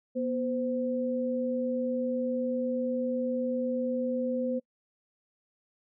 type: tone pair together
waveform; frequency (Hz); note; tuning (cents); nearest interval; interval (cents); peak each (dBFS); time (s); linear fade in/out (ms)
sine; 243 / 515; B3 / C5; -28 / -28; octave + minor second; 1300; -30 / -30; 0.15-4.6; 20
effects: noise-tail reverb RT60 0.1 s tail -26 dB re dry

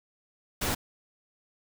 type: noise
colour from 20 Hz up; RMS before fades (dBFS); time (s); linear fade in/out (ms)
pink; -29; 0.61-0.75; 10
effects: none

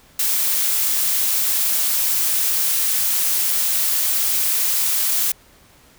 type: noise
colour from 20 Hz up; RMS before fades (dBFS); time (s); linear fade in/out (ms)
blue; -19; 0.19-5.32; 5
effects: pink hiss -51 dBFS RMS until 5.98 s

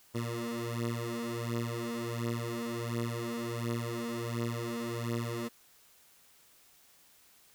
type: beating tone pair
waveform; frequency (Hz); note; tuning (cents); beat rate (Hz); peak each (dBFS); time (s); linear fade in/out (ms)
15% pulse; 116.54 / 117.94; A#2 / A#2; 0 / +21; 1.4; -30; 0.14-5.49; 20
effects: white hiss -62 dBFS RMS until 7.54 s

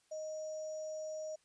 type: tone with sample-and-hold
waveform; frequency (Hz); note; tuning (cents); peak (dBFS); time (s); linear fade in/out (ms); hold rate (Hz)
sine; 622.3; D#5; 0; -39; 0.11-1.36; 10; 6300
effects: white hiss -73 dBFS RMS until 1.44 s + resampled to 22050 Hz

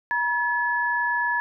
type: tone pair together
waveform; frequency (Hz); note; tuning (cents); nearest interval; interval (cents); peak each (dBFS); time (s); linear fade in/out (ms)
sine; 959 / 1712; A#5 / A6; +49 / -48; minor seventh; 1003; -25 / -23; 0.11-1.4; 0
effects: none

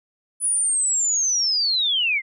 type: linear sweep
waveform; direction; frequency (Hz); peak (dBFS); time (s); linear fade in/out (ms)
sine; down; 10000 to 2031; -18; 0.4-2.22; 50
effects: none

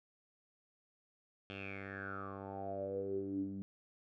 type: tone with low-pass filter sweep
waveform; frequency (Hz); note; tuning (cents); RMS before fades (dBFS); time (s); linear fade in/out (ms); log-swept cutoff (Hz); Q
10% pulse; 98; G2; 0; -42; 1.5-3.62; 0; 3000 to 220; 9.6
effects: none

